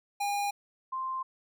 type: tone pair in turn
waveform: square / sine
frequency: 812 / 1046.9 Hz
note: G#5 / C6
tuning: -39 / +1 cents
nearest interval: major third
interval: 440 cents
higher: second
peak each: -29 / -31 dBFS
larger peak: first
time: 0.2-0.51 / 0.92-1.23 s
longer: neither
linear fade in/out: 10 ms
effects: none